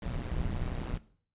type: noise with amplitude modulation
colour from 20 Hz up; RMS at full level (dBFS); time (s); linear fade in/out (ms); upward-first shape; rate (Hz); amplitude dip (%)
brown; -30; 0.02-0.98; 5; sine; 122; 90
effects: noise-tail reverb RT60 0.5 s tail -17 dB re dry + resampled to 8000 Hz